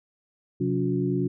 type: tone cluster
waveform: sine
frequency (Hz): 131.2 / 181.2 / 283.4 / 361.1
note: C3 / F#3 / C#4 / F#4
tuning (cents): +5 / -36 / +38 / -42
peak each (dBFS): -28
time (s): 0.6-1.28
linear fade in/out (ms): 10
effects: none